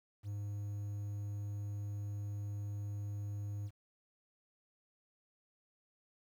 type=tone with quantisation; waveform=triangle; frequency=102.4 Hz; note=G#2; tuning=24 cents flat; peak=-36 dBFS; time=0.23-3.71 s; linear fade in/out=50 ms; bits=11; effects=none